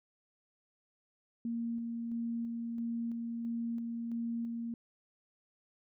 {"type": "tone with tremolo", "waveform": "sine", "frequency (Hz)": 232.6, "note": "A#3", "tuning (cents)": -4, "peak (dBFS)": -33, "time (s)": [1.45, 4.74], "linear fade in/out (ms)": 2, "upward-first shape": "square", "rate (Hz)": 1.5, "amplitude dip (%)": 25, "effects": []}